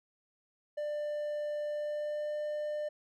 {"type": "tone with pitch glide", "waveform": "triangle", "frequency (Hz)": [594, 599.2], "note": ["D5", "D5"], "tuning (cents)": [20, 35], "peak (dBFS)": -31, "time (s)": [0.77, 2.89], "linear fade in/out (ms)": 10, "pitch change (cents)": 15, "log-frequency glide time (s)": [1.68, 2.39], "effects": []}